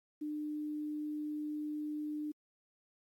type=tone with quantisation; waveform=sine; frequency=300.7 Hz; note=D4; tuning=41 cents sharp; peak=-36 dBFS; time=0.21-2.32 s; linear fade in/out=10 ms; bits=11; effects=AAC 64 kbps